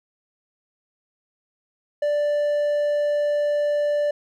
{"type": "tone", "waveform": "triangle", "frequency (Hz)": 587.3, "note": "D5", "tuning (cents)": 0, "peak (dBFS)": -17, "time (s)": [2.02, 4.11], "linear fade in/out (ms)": 5, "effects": []}